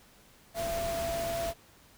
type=tone in noise; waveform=sine; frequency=673 Hz; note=E5; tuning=36 cents sharp; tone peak=-31 dBFS; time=0.54-1.54 s; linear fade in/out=50 ms; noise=pink; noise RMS=-38 dBFS; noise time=0.54-1.54 s; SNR=+4 dB; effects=pink hiss -59 dBFS RMS until 1.97 s